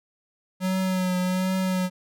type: tone with vibrato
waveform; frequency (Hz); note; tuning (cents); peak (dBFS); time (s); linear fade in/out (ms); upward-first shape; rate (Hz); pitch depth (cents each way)
square; 185; F#3; 0; -23; 0.6-1.9; 50; triangle; 1.3; 34
effects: none